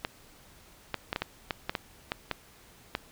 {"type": "clicks", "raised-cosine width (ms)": 0.3, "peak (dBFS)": -13, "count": 11, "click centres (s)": [0.049, 0.943, 1.129, 1.161, 1.22, 1.508, 1.695, 1.752, 2.119, 2.313, 2.951], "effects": ["pink hiss -56 dBFS RMS until 3.11 s"]}